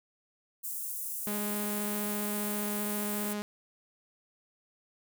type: high-pass noise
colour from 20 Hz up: white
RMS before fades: -37 dBFS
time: 0.63-3.34 s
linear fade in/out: 20 ms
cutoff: 8100 Hz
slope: 24 dB/octave
type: tone with vibrato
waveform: sawtooth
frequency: 207.7 Hz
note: G#3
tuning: in tune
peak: -29 dBFS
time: 1.27-3.42 s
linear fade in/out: 0 ms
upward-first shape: sine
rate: 15 Hz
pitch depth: 8 cents each way
effects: none